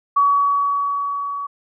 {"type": "tone with level ramp", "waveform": "sine", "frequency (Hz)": 1132, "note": "C#6", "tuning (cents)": 36, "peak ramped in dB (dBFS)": [-11, -24], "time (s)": [0.16, 1.47], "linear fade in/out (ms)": 10, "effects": []}